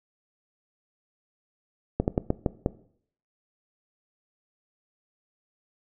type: slowing click train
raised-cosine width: 2 ms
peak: -9 dBFS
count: 6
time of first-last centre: 2-2.661 s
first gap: 79 ms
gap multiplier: 1.26
effects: noise-tail reverb RT60 0.6 s tail -18 dB re dry